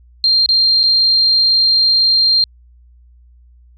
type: tone with dropouts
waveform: sine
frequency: 4186 Hz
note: C8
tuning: in tune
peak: -9 dBFS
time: 0.24-2.44 s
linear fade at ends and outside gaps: 1 ms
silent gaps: 0.461-0.489 / 0.832-0.837 s
effects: added 60 Hz sine -43 dBFS peak until 3.77 s